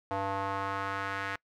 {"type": "tone with band-pass filter sweep", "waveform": "square", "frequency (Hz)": 98, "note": "G2", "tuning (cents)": 0, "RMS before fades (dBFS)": -34, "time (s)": [0.11, 1.36], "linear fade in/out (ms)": 0, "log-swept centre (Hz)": [820, 1700], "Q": 2.1, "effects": ["noise-tail reverb RT60 0.1 s tail -24 dB re dry"]}